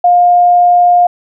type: tone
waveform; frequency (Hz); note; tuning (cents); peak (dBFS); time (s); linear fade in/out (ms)
sine; 708; F5; +23; -4; 0.04-1.07; 5
effects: none